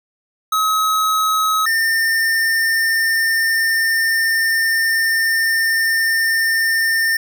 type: tone pair in turn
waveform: square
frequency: 1278 / 1807.4 Hz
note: D#6 / A6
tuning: +46 / +46 cents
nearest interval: tritone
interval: 600 cents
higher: second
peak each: -15 dBFS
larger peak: neither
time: 0.52-1.66 / 1.66-7.17 s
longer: second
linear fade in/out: 5 ms
effects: none